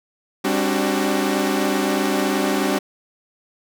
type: tone cluster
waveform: sawtooth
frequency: 199.5 / 269.4 / 297.4 / 375.8 Hz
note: G3 / C#4 / D4 / F#4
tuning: +31 / -49 / +22 / +27 cents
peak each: -20 dBFS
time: 0.44-2.79 s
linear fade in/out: 10 ms
effects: none